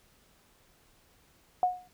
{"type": "tone with exponential decay", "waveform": "sine", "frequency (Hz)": 727, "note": "F#5", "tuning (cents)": -31, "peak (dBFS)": -19, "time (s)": [1.63, 1.88], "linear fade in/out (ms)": 1, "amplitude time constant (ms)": 53, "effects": ["pink hiss -64 dBFS RMS until 1.93 s"]}